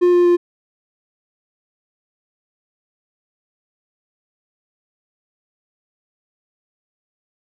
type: tone with pitch steps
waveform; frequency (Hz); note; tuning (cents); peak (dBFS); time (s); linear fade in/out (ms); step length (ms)
triangle; 355 / 352.5 / 350.1; F4 / F4 / F4; +28 / +16 / +4; -8; 0.01-0.37; 20; 120
effects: none